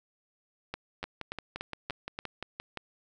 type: two click trains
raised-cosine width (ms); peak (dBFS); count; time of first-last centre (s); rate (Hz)
0.3; -20 / -19; 11 / 6; 1.04-2.773 / 0.74-2.189; 5.77 / 3.45
effects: none